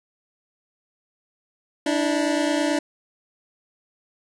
25% pulse tone pair together, 293.7 / 322.9 Hz, D4 / E4, 0 / -36 cents, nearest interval major second, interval 164 cents, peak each -18 / -21 dBFS, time 1.86-2.79 s, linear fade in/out 5 ms, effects resampled to 22050 Hz + 9-bit

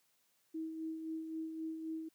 sine tone with tremolo, 320.4 Hz, E4, 49 cents flat, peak -37 dBFS, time 0.54-2.09 s, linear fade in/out 10 ms, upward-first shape sine, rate 3.8 Hz, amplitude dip 45%, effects white hiss -75 dBFS RMS until 2.14 s + high-pass 100 Hz 12 dB/octave

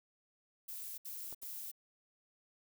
violet noise bursts, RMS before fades -45 dBFS, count 3, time 0.68-1.716 s, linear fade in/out 10 ms, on 300 ms, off 68 ms
clicks, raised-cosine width 1 ms, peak -39 / -47 dBFS, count 2, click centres 1.326 / 1.431 s
effects none

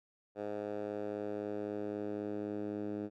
10% pulse tone with band-pass filter sweep, 103.83 Hz, G#2, in tune, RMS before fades -39 dBFS, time 0.35-3.1 s, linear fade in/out 50 ms, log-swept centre 540 to 300 Hz, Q 1.5, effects none

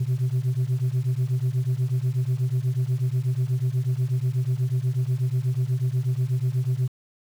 sine beating tone pair, 123.47 / 131.67 Hz, B2 / C3, 0 / +11 cents, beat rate 8.2 Hz, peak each -22 dBFS, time 0-6.88 s, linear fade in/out 10 ms, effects tanh soft clip ceiling -18 dBFS + 8-bit

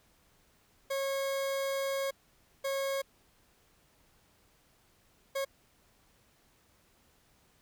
40% pulse tone bursts at uneven times, 546 Hz, C#5, 26 cents flat, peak -30 dBFS, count 3, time 0.9-2.11 / 2.64-3.02 / 5.35-5.45 s, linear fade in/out 10 ms, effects pink hiss -67 dBFS RMS until 7.61 s

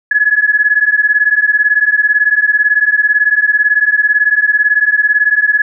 sine beating tone pair, 1687 / 1705 Hz, G#6 / G#6, +27 / +45 cents, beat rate 18 Hz, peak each -11 dBFS, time 0.11-5.62 s, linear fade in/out 5 ms, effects none

